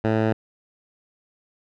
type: tone with low-pass filter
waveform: 10% pulse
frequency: 110.2 Hz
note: A2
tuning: 3 cents sharp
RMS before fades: -21 dBFS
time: 0.04-0.33 s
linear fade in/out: 5 ms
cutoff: 1900 Hz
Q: 0.55
effects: none